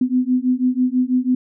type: beating tone pair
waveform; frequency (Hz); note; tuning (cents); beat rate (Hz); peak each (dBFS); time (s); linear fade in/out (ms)
sine; 249.9 / 256; B3 / C4; +21 / -38; 6.1; -18; 0.01-1.35; 5
effects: none